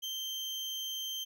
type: tone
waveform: 35% pulse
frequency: 3136 Hz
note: G7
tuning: in tune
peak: -34 dBFS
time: 0.02-1.25 s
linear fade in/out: 20 ms
effects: none